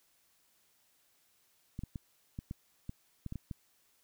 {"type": "clicks", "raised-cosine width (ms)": 5, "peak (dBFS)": -27, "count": 10, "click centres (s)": [1.791, 1.836, 1.958, 2.389, 2.511, 2.894, 3.263, 3.324, 3.357, 3.512], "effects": ["white hiss -71 dBFS RMS until 4.03 s"]}